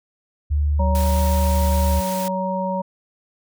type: tone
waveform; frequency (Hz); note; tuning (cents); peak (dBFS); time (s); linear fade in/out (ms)
sine; 73.6; D2; +4; -16; 0.5-2.01; 20
type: harmonic tone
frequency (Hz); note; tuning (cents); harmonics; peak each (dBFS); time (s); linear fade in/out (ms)
187.6; F#3; +24; 1 / 3 / 5; -25 / -25 / -25; 0.79-2.82; 10
type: noise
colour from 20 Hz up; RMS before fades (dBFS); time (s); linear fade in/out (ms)
white; -32; 0.95-2.28; 0
effects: none